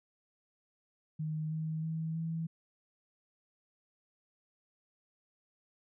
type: tone with pitch steps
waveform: sine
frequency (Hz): 155.56 / 158.1 / 160.67 / 163.29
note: D#3 / D#3 / E3 / E3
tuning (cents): 0 / +28 / -44 / -16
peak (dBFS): -33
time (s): 1.19-2.47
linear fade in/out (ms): 10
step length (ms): 320
effects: none